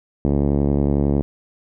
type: tone with low-pass filter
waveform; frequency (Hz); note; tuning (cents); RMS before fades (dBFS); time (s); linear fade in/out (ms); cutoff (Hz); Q
5% pulse; 71; C#2; +42; -18; 0.25-1.22; 0; 300; 0.8
effects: none